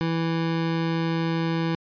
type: tone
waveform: 25% pulse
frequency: 164.81 Hz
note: E3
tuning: in tune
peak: -19 dBFS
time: 0.01-1.75 s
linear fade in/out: 0 ms
effects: resampled to 11025 Hz